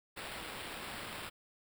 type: noise with sample-and-hold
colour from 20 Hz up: white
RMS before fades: -44 dBFS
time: 0.16-1.3 s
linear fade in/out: 20 ms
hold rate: 6300 Hz
effects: none